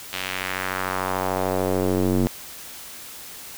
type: tone with band-pass filter sweep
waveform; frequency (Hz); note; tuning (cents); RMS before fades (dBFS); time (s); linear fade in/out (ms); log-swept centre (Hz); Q
square; 46.75; F#1; +19; -24; 0.13-2.27; 0; 3100 to 260; 1.5
effects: white hiss -39 dBFS RMS until 3.57 s